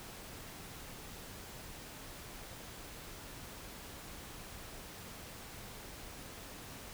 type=silence; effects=pink hiss -49 dBFS RMS until 6.93 s